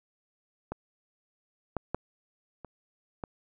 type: clicks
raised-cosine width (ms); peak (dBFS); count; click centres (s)
1; -20 / -16 / -15 / -28 / -21; 5; 0.72 / 1.767 / 1.946 / 2.647 / 3.238
effects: none